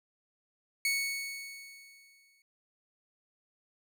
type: tone with exponential decay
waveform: sawtooth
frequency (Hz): 2217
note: C#7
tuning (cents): 0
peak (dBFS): -23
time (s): 0.85-2.42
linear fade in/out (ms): 2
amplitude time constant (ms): 340
effects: none